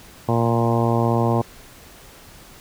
harmonic tone with a mistuned harmonic, 116.54 Hz, A#2, in tune, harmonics 1 / 2 / 3 / 4 / 5 / 6 / 7 / 8 / 9, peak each -20 / -23 / -25 / -26 / -27 / -28 / -28 / -29 / -30 dBFS, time 0.28-1.42 s, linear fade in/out 10 ms, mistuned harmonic 1, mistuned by +21 cents, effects pink hiss -45 dBFS RMS until 2.6 s

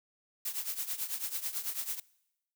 blue noise with tremolo, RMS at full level -33 dBFS, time 0.45-2 s, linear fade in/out 5 ms, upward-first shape triangle, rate 9.1 Hz, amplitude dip 85%, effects noise-tail reverb RT60 0.9 s tail -23 dB re dry

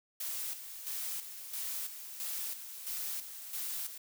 blue noise with tremolo, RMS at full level -38 dBFS, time 0.2-3.98 s, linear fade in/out 5 ms, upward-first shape square, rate 1.5 Hz, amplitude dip 60%, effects none

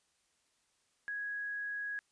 sine tone, 1661.2 Hz, G#6, in tune, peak -36 dBFS, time 1.08-1.99 s, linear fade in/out 0 ms, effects white hiss -75 dBFS RMS until 2.11 s + resampled to 22050 Hz

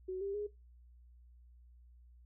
sine tone with pitch steps, 372.7 / 396.2 / 414.8 Hz, F#4 / G4 / G#4, +13 / +18 / -2 cents, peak -36 dBFS, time 0.08-0.47 s, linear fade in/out 10 ms, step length 130 ms, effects noise-tail reverb RT60 0.2 s tail -18 dB re dry + added 60 Hz sine -57 dBFS peak until 2.25 s

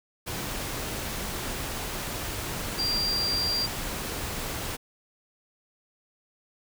sine tone in noise, 4740 Hz, D8, 15 cents sharp, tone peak -25 dBFS, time 2.78-3.67 s, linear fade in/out 20 ms, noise pink, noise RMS -33 dBFS, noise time 0.26-4.77 s, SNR +5 dB, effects none

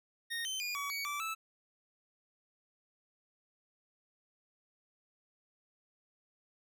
25% pulse tone with pitch steps, 1854 / 3082 / 2431 / 1134 / 2251 / 1163 / 1313 Hz, A#6 / G7 / D#7 / C#6 / C#7 / D6 / E6, -10 / -30 / -41 / +39 / +26 / -17 / -7 cents, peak -32 dBFS, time 0.3-1.35 s, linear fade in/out 20 ms, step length 150 ms, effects none

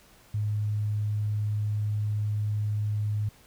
sine tone, 105.2 Hz, G#2, 23 cents sharp, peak -25 dBFS, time 0.34-3.29 s, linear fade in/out 5 ms, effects pink hiss -57 dBFS RMS until 3.46 s

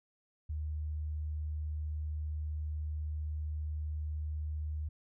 sine tone, 76.3 Hz, D#2, 33 cents flat, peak -34 dBFS, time 0.49-4.89 s, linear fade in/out 10 ms, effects none

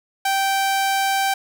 sawtooth tone, 780 Hz, G5, 9 cents flat, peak -14 dBFS, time 0.25-1.34 s, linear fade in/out 5 ms, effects none

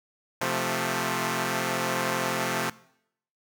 5% pulse chord, F major, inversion second, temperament equal, 130.81 / 174.61 / 220 Hz, C3 / F3 / A3, 0 / 0 / 0 cents, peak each -19 dBFS, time 0.41-2.7 s, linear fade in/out 5 ms, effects noise-tail reverb RT60 0.7 s tail -20 dB re dry

